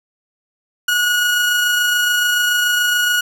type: tone with amplitude modulation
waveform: 30% pulse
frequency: 1453 Hz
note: F#6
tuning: 32 cents flat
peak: -10 dBFS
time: 0.88-3.21 s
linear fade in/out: 5 ms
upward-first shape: sine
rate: 27 Hz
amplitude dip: 25%
effects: none